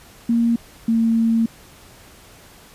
sine tone pair in turn, 233.1 / 227.4 Hz, A#3 / A#3, 0 / -43 cents, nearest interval unison, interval 43 cents, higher first, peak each -14 dBFS, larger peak neither, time 0.29-0.56 / 0.88-1.46 s, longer second, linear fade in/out 5 ms, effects pink hiss -46 dBFS RMS until 2.74 s + resampled to 32000 Hz

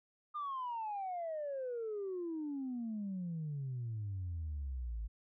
sine exponential sweep, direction down, 1222 to 51.91 Hz, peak -36 dBFS, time 0.34-5.08 s, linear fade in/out 20 ms, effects tanh soft clip ceiling -34 dBFS

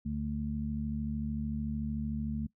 harmonic tone, 73.42 Hz, D2, in tune, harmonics 1 / 2 / 3, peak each -38 / -38 / -34 dBFS, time 0.05-2.47 s, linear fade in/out 10 ms, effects noise-tail reverb RT60 0.1 s tail -20 dB re dry

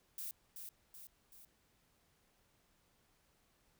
violet noise with echo, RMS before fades -44 dBFS, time 0.18-0.31 s, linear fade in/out 2 ms, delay 380 ms, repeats 3, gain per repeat -5 dB, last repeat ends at 1.45 s, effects pink hiss -74 dBFS RMS until 3.79 s

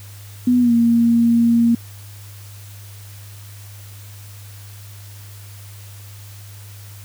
sine tone with pitch glide, 246.9 to 233.3 Hz, B3 to A#3, 0 to +2 cents, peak -11 dBFS, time 0.47-1.75 s, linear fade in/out 5 ms, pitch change -98 cents, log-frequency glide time 0.6-0.73 s, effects added 101 Hz sine -36 dBFS peak until 7.04 s + white hiss -44 dBFS RMS until 7.04 s

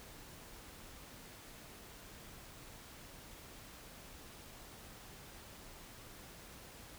silence, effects pink hiss -54 dBFS RMS until 6.98 s

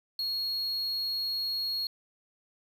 triangle tone, 4305 Hz, C8, 49 cents sharp, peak -28 dBFS, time 0.19-1.87 s, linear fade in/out 2 ms, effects 9-bit

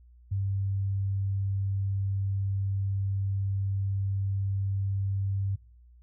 sine tone, 98 Hz, G2, in tune, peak -26 dBFS, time 0.31-5.56 s, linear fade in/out 10 ms, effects noise-tail reverb RT60 0.4 s tail -22 dB re dry + added 60 Hz sine -52 dBFS peak until 6.02 s

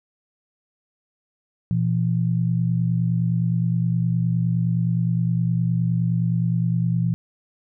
sine tone pair together, 119.9 / 169.56 Hz, A#2 / E3, +49 / +49 cents, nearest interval tritone, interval 600 cents, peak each -21 dBFS, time 1.71-7.14 s, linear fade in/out 0 ms, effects none

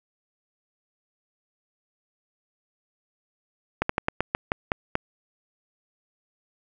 slowing click train, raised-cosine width 0.5 ms, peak -7 dBFS, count 9, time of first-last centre 3.82-4.954 s, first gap 74 ms, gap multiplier 1.18, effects none

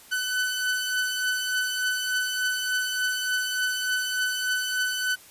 sawtooth beating tone pair, 1502 / 1505.4 Hz, F#6 / F#6, +26 / +29 cents, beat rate 3.4 Hz, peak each -28 / -22 dBFS, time 0.11-5.16 s, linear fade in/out 20 ms, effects white hiss -50 dBFS RMS until 5.3 s + resampled to 32000 Hz

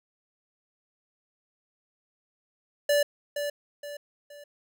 square tone with echo, 581 Hz, D5, 19 cents flat, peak -21 dBFS, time 2.89-3.03 s, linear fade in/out 5 ms, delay 470 ms, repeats 3, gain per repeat -8 dB, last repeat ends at 4.44 s, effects none

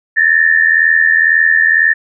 sine tone pair together, 1741 / 1823 Hz, A6 / A#6, -19 / -39 cents, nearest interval minor second, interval 80 cents, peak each -10 dBFS, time 0.16-1.94 s, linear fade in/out 20 ms, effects none

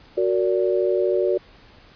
sine chord, Gb augmented, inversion none, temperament just, 370 / 462.5 / 578.1 Hz, Gb4 / Bb4 / D5, 0 / -14 / -27 cents, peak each -20 / -24 / -23 dBFS, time 0.17-1.38 s, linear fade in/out 10 ms, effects pink hiss -50 dBFS RMS until 1.95 s + resampled to 11025 Hz

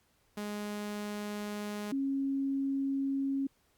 sawtooth / sine tone pair in turn, 207.7 / 273.2 Hz, G#3 / C#4, 0 / -25 cents, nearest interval perfect fourth, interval 475 cents, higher second, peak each -32 / -29 dBFS, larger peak second, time 0.37-1.92 / 1.92-3.47 s, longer neither, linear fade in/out 5 ms, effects pink hiss -71 dBFS RMS until 3.77 s + Opus 48 kbps

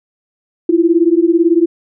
sine beating tone pair, 328.3 / 346.3 Hz, E4 / F4, -7 / -15 cents, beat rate 18 Hz, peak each -11 dBFS, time 0.69-1.66 s, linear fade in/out 5 ms, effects none

